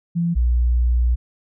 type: tone pair in turn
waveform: sine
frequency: 170.3 / 60.21 Hz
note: F3 / B1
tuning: -43 / -43 cents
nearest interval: octave + tritone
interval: 1800 cents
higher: first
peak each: -17 / -14 dBFS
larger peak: second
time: 0.15-0.35 / 0.35-1.16 s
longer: second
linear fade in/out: 20 ms
effects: none